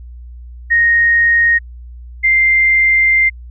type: tone pair in turn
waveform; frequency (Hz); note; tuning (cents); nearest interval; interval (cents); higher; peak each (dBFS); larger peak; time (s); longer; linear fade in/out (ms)
sine; 1864.7 / 2093; A#6 / C7; 0 / 0; major second; 200; second; -8; neither; 0.7-1.59 / 2.23-3.3; second; 20
effects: added 60 Hz sine -30 dBFS peak until 3.5 s